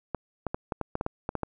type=clicks; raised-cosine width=1 ms; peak=-15 dBFS; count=11; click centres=0.147 / 0.467 / 0.545 / 0.722 / 0.813 / 0.954 / 1.011 / 1.064 / 1.291 / 1.353 / 1.433 s; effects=none